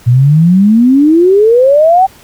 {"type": "exponential sweep", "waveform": "sine", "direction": "up", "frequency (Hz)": [116.54, 784], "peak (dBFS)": -3, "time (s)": [0.06, 2.07], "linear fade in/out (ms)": 20, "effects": ["pink hiss -40 dBFS RMS until 2.23 s"]}